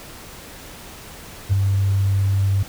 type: tone with ADSR envelope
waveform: sine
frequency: 98 Hz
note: G2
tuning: in tune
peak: -10 dBFS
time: 1.49-2.63 s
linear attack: 39 ms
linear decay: 5 ms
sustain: -5 dB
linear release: 5 ms
effects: tanh soft clip ceiling -7 dBFS + pink hiss -39 dBFS RMS until 2.68 s